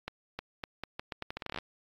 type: accelerating click train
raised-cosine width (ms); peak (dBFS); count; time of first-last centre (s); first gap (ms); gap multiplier
0.3; -20; 17; 0.08-1.586; 310; 0.8
effects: AAC 32 kbps